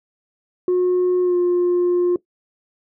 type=tone with pitch glide; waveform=sine; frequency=362 to 354.3 Hz; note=F#4 to F4; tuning=-38 to +25 cents; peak=-12 dBFS; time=0.68-2.16 s; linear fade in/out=2 ms; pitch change=-37 cents; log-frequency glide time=1.22-1.36 s; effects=noise-tail reverb RT60 0.1 s tail -19 dB re dry + tanh soft clip ceiling -13 dBFS